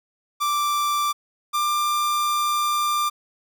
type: tone pair in turn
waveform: 45% pulse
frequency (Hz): 1174.7 / 1189.7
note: D6 / D6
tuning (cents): 0 / +22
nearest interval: unison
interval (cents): 22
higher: second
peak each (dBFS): -20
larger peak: neither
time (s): 0.4-1.13 / 1.53-3.1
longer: second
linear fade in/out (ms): 20
effects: none